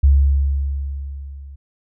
sine tone with level ramp, 69.4 Hz, C#2, 3 cents sharp, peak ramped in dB -7 to -34 dBFS, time 0.03-1.56 s, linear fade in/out 10 ms, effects none

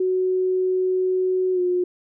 sine tone with pitch glide, 370.9 to 359.3 Hz, F#4 to F4, +4 to +49 cents, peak -18 dBFS, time 0-1.84 s, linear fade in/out 5 ms, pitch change -55 cents, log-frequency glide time 1.53-1.6 s, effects none

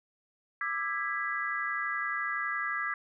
sine chord, E dominant seventh, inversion third, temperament just, 1186.7 / 1318.5 / 1648.1 / 1977.8 Hz, D6 / E6 / G#6 / B6, +18 / 0 / -14 / +2 cents, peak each -36 / -38 / -34 / -35 dBFS, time 0.61-2.94 s, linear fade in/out 2 ms, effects none

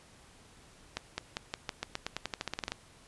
accelerating click train, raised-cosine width 0.2 ms, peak -16 dBFS, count 18, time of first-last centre 0.97-2.72 s, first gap 210 ms, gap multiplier 0.9, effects pink hiss -58 dBFS RMS until 3.07 s + resampled to 24000 Hz

